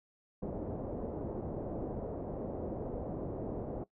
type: low-pass noise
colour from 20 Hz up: white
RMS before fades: -39 dBFS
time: 0.42-3.84 s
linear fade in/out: 5 ms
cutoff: 580 Hz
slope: 24 dB/octave
effects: noise-tail reverb RT60 0.1 s tail -19 dB re dry